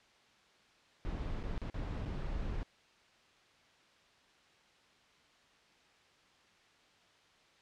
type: noise with dropouts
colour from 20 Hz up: brown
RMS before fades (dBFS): -38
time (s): 1.05-2.63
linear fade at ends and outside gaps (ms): 0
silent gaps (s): 1.429-1.437 / 1.578-1.617 / 1.699-1.743 / 2.052-2.058
effects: white hiss -65 dBFS RMS until 7.61 s + low-pass 4000 Hz 12 dB/octave